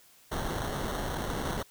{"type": "noise with sample-and-hold", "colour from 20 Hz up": "pink", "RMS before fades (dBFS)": -33, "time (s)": [0.31, 1.63], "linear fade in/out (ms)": 10, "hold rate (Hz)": 2450, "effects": ["white hiss -59 dBFS RMS until 1.7 s"]}